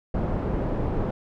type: low-pass noise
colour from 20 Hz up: pink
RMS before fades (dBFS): -26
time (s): 0.14-1.11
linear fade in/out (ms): 5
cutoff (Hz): 670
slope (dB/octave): 12
effects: none